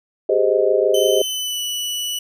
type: chord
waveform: sine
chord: Ab major seventh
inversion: third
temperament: just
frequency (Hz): 389.3 / 415.3 / 519.1 / 623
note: G4 / Ab4 / C5 / Eb5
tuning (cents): -12 / 0 / -14 / +2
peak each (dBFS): -19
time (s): 0.29-1.22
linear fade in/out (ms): 5
type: tone with pitch glide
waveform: sawtooth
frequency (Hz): 3054 to 2957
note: G7 to F#7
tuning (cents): -46 to -2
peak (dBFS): -19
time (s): 0.94-2.19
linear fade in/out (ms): 5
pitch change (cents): -56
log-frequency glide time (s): 1.22-1.62
effects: none